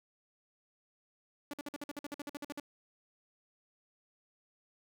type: tone bursts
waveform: sawtooth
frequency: 289.4 Hz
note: D4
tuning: 25 cents flat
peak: -35 dBFS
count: 15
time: 1.51-2.599 s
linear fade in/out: 2 ms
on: 25 ms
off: 51 ms
effects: none